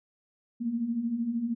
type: beating tone pair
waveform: sine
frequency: 223 / 236 Hz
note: A3 / A#3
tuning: +23 / +22 cents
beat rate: 13 Hz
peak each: -35 / -28 dBFS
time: 0.6-1.55 s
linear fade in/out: 20 ms
effects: none